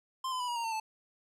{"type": "tone with pitch steps", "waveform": "square", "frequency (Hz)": [1046.5, 1016.1, 986.6, 958, 930.2, 903.2, 877], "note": ["C6", "B5", "B5", "A#5", "A#5", "A5", "A5"], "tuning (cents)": [0, 49, -2, 47, -4, 45, -6], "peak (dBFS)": -33, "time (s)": [0.24, 0.8], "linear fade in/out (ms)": 5, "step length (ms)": 80, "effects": ["low-pass 10000 Hz 12 dB/octave"]}